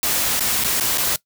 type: noise with dropouts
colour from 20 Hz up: white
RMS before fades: -20 dBFS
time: 0.03-1.16 s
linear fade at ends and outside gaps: 1 ms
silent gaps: 0.395-0.406 / 0.639-0.645 / 0.8-0.808 / 0.975-0.981 s
effects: noise-tail reverb RT60 0.1 s tail -20 dB re dry